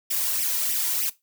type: noise with flanger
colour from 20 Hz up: blue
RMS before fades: -25 dBFS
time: 0.1-1.1 s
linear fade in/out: 10 ms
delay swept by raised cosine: 0.35 to 2.15 ms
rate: 3.2 Hz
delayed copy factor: +0.85
effects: noise-tail reverb RT60 0.2 s tail -18 dB re dry